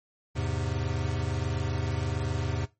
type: chord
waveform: square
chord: E augmented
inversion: none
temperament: equal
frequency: 82.41 / 103.83 / 130.81 Hz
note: E2 / G#2 / B#2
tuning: 0 / 0 / 0 cents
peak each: -33 dBFS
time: 0.35-2.66 s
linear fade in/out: 20 ms
effects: noise-tail reverb RT60 0.2 s tail -17 dB re dry + MP3 32 kbps